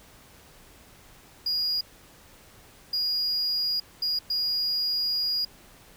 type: tone bursts at uneven times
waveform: triangle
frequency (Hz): 4870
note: D#8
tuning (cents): -38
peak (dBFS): -23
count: 4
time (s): 1.46-1.81 / 2.93-3.8 / 4.02-4.19 / 4.3-5.45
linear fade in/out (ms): 5
effects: pink hiss -53 dBFS RMS until 5.96 s